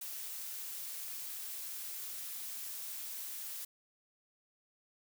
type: noise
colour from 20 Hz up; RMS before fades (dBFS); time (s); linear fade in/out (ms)
blue; -43; 0.01-3.65; 5
effects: none